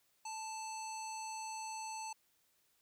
square tone with low-pass filter, 880 Hz, A5, in tune, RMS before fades -44 dBFS, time 0.25-2.13 s, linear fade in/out 5 ms, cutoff 7200 Hz, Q 5.7, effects white hiss -75 dBFS RMS until 2.81 s

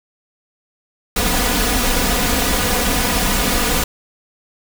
pink noise with comb filter, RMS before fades -17 dBFS, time 1.16-3.84 s, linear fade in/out 5 ms, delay 4.1 ms, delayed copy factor +0.7, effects none

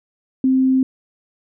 sine tone, 261.6 Hz, C4, in tune, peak -12 dBFS, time 0.44-0.83 s, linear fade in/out 2 ms, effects none

